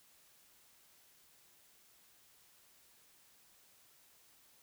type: silence
effects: white hiss -66 dBFS RMS until 4.62 s